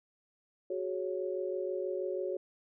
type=chord; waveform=sine; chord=F# suspended second; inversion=none; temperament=just; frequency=370 / 416.2 / 555 Hz; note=F#4 / G#4 / C#5; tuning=0 / +4 / +2 cents; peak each=-35 / -39 / -37 dBFS; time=0.7-2.37 s; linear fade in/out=5 ms; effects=none